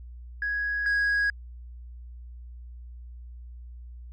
sine tone pair in turn, 1661.2 / 1653 Hz, G#6 / G#6, 0 / -9 cents, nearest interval unison, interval 9 cents, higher first, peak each -25 / -19 dBFS, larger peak second, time 0.42-0.86 / 0.86-1.3 s, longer neither, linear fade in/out 2 ms, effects tanh soft clip ceiling -21 dBFS + added 60 Hz sine -40 dBFS peak until 4.12 s

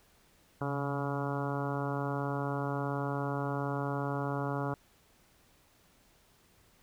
harmonic tone with a mistuned harmonic, 141.2 Hz, C#3, 32 cents sharp, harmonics 1 / 2 / 3 / 4 / 5 / 6 / 7 / 8 / 9 / 10, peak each -35 / -38 / -40 / -41 / -42 / -43 / -43 / -44 / -45 / -45 dBFS, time 0.61-4.74 s, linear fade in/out 2 ms, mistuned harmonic 1, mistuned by -54 cents, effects pink hiss -65 dBFS RMS until 6.82 s

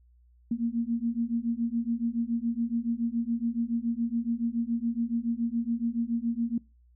sine beating tone pair, 229.5 / 236.6 Hz, A#3 / A#3, -27 / +26 cents, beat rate 7.1 Hz, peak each -29 dBFS, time 0.51-6.58 s, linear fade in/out 5 ms, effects noise-tail reverb RT60 0.3 s tail -24 dB re dry + added 60 Hz sine -57 dBFS peak until 6.95 s

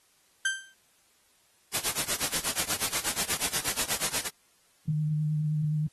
35% pulse tone with exponential decay, 1566 Hz, G6, 2 cents flat, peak -20 dBFS, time 0.45-0.74 s, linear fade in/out 5 ms, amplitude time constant 62 ms
white noise with tremolo, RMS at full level -26 dBFS, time 1.73-4.29 s, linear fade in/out 20 ms, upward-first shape sine, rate 8.3 Hz, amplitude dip 90%
sine tone with vibrato, 152.6 Hz, D#3, 33 cents flat, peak -25 dBFS, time 4.88-5.87 s, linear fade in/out 5 ms, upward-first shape triangle, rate 9.6 Hz, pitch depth 24 cents each way
effects white hiss -65 dBFS RMS until 5.92 s + AAC 32 kbps

